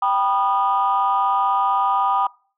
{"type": "chord", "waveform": "sine", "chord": "G augmented", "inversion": "none", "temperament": "just", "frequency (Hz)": [784, 980, 1225], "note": ["G5", "B5", "D#6"], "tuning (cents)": [0, -14, -27], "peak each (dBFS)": -20, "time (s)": [0.02, 2.27], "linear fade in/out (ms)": 5, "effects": ["noise-tail reverb RT60 0.4 s tail -22 dB re dry", "tanh soft clip ceiling -9 dBFS"]}